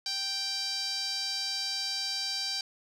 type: tone with band-pass filter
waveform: sawtooth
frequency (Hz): 784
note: G5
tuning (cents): 0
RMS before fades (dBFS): -33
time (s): 0.06-2.61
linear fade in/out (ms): 2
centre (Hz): 4800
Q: 5
effects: none